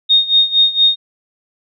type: tone with tremolo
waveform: sine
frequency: 3700 Hz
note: A#7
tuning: 14 cents flat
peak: -6 dBFS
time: 0.09-0.96 s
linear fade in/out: 20 ms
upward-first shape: sine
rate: 4.3 Hz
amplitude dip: 85%
effects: none